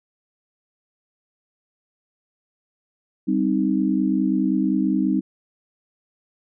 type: chord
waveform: sine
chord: C minor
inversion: second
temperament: equal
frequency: 196 / 261.6 / 311.1 Hz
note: G3 / C4 / Eb4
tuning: 0 / 0 / 0 cents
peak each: -22 dBFS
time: 3.27-5.21 s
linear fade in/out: 20 ms
effects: none